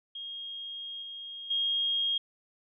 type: tone with level steps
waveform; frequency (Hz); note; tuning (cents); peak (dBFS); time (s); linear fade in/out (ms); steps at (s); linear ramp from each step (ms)
sine; 3251; G#7; -38; -37 / -39 / -26; 0.15-2.18; 5; 1.02 / 1.5; 10
effects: none